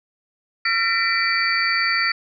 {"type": "tone cluster", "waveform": "sine", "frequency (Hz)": [1365, 1820, 1995, 2337, 4555], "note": ["F6", "A#6", "B6", "D7", "C#8"], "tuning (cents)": [-40, -42, 17, -9, 46], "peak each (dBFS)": -24, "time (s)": [0.65, 2.12], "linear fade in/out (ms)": 5, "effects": []}